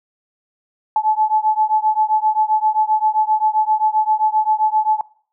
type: beating tone pair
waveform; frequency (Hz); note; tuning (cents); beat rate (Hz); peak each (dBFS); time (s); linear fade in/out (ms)
sine; 860 / 867.6; A5 / A5; -40 / -25; 7.6; -17; 0.96-5.01; 2
effects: noise-tail reverb RT60 0.5 s tail -22 dB re dry